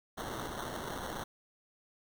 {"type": "noise with sample-and-hold", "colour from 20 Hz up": "white", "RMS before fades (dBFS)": -40, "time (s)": [0.17, 1.24], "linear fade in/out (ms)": 10, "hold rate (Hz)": 2450, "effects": []}